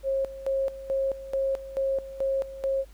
sine tone with tremolo, 540 Hz, C#5, 45 cents flat, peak -23 dBFS, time 0.03-2.85 s, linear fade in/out 50 ms, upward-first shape square, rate 2.3 Hz, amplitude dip 80%, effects added 50 Hz sine -47 dBFS peak until 2.93 s + pink hiss -59 dBFS RMS until 2.93 s

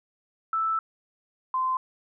sine tone pair in turn, 1318.5 / 1034.8 Hz, E6 / C6, 0 / -19 cents, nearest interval major third, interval 419 cents, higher first, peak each -23 dBFS, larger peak neither, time 0.53-0.79 / 1.54-1.77 s, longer first, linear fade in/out 2 ms, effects none

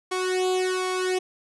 sawtooth tone with flanger, 369.8 Hz, F#4, 1 cent flat, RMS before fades -25 dBFS, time 0.11-1.19 s, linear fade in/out 10 ms, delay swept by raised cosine 1.8 to 2.44 ms, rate 1.3 Hz, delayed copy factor +0.9, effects resampled to 24000 Hz

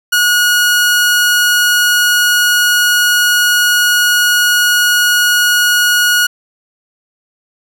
sawtooth tone, 1450 Hz, F#6, 35 cents flat, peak -5 dBFS, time 0.12-6.27 s, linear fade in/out 10 ms, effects none

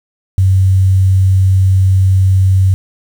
sine tone with quantisation, 94.9 Hz, F#2, 44 cents sharp, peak -6 dBFS, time 0.38-2.74 s, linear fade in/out 0 ms, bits 6, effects none

